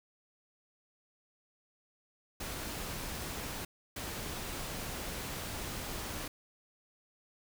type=noise bursts at uneven times; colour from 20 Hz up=pink; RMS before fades=-40 dBFS; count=2; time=2.4-3.65 / 3.96-6.28 s; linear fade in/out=5 ms; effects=none